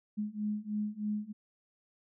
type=beating tone pair; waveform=sine; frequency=208.6 / 211.8 Hz; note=G#3 / G#3; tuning=+8 / +34 cents; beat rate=3.2 Hz; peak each=-36 / -35 dBFS; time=0.17-1.33 s; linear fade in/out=20 ms; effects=none